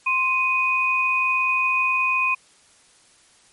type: tone pair together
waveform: sine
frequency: 1046.5 / 2492 Hz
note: C6 / D#7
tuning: 0 / +2 cents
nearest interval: octave + minor third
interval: 1502 cents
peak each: -23 / -19 dBFS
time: 0.06-2.35 s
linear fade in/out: 10 ms
effects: white hiss -55 dBFS RMS until 3.52 s + MP3 48 kbps